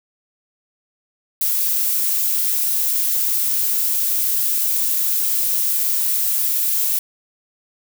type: noise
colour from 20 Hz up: violet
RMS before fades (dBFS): -19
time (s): 1.41-6.99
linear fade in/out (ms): 2
effects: none